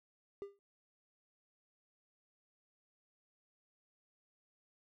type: tone with exponential decay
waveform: triangle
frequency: 400.4 Hz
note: G4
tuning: 37 cents sharp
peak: -36 dBFS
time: 0.42-0.59 s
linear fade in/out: 0 ms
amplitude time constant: 36 ms
effects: none